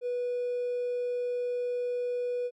triangle tone with hard clipping, 490 Hz, B4, 14 cents flat, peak -29 dBFS, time 0.01-2.51 s, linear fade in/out 50 ms, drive 4 dB, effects Opus 48 kbps

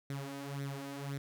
sawtooth tone with flanger, 139.4 Hz, C#3, 10 cents sharp, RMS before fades -41 dBFS, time 0.1-1.18 s, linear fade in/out 2 ms, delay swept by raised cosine 0.51 to 4.01 ms, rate 1.9 Hz, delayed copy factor +0.7, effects none

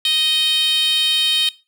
10% pulse tone with high-pass filter, 622 Hz, D#5, 1 cent flat, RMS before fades -17 dBFS, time 0.05-1.49 s, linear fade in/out 2 ms, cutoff 3400 Hz, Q 7.3, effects noise-tail reverb RT60 0.3 s tail -20 dB re dry

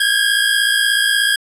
25% pulse tone pair together, 1604.6 / 1661.2 Hz, G6 / G#6, +40 / 0 cents, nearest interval minor second, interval 60 cents, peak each -12 dBFS, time 0-1.36 s, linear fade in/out 5 ms, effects resampled to 32000 Hz

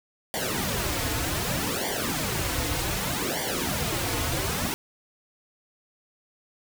pink noise with flanger, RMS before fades -28 dBFS, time 0.34-4.74 s, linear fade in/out 0 ms, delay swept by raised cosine 0.76 to 5.16 ms, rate 0.65 Hz, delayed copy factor -1, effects none

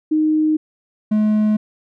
sine / triangle tone pair in turn, 309.7 / 213.3 Hz, D#4 / G#3, -8 / +46 cents, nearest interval tritone, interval 646 cents, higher first, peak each -13 / -11 dBFS, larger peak second, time 0.11-0.57 / 1.11-1.57 s, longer neither, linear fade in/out 10 ms, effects none

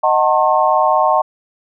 sine chord, D# diminished seventh, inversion none, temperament just, 622.3 / 746.7 / 896 / 1075.3 Hz, D#5 / F#5 / A5 / C6, 0 / +16 / +31 / +47 cents, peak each -16 dBFS, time 0.03-1.22 s, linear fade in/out 10 ms, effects none

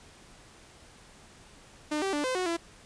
sawtooth tone with pitch steps, 301.7 / 388.3 / 293.4 / 514 / 366.9 / 336.5 Hz, D4 / G4 / D4 / C5 / F#4 / E4, +47 / -16 / -2 / -31 / -15 / +36 cents, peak -24 dBFS, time 1.91-2.57 s, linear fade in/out 10 ms, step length 110 ms, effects pink hiss -54 dBFS RMS until 2.85 s + resampled to 22050 Hz

